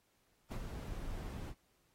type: noise with ADSR envelope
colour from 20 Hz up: brown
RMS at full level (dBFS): -38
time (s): 0.5-1.55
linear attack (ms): 18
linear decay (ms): 61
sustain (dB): -5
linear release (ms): 64
effects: pink hiss -75 dBFS RMS until 1.94 s + AAC 48 kbps